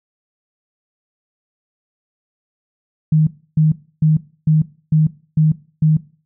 sine tone bursts, 155.56 Hz, D#3, in tune, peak -9 dBFS, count 7, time 3.12-5.97 s, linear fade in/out 5 ms, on 150 ms, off 300 ms, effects noise-tail reverb RT60 0.4 s tail -19 dB re dry

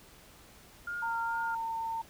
sine tone with vibrato, 1404 Hz, F6, 9 cents sharp, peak -34 dBFS, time 0.87-1.55 s, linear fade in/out 5 ms, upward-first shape sine, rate 2.3 Hz, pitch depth 21 cents each way
sine tone with pitch glide, 918 to 906.4 Hz, A#5 to A#5, -27 to -49 cents, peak -32 dBFS, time 1.02-2.02 s, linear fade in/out 10 ms, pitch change -22 cents, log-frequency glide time 1.31-1.71 s
effects pink hiss -56 dBFS RMS until 2.09 s

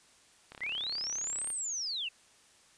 click train, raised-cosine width 0.3 ms, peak -30 dBFS, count 35, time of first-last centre 0.52-1.503 s, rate 34.6 Hz
sine linear two-way sweep, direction up then down, 1907 to 8870 to 2570 Hz, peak -33 dBFS, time 0.61-2.09 s, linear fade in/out 10 ms, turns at 1.5 s
effects white hiss -62 dBFS RMS until 2.77 s + resampled to 22050 Hz

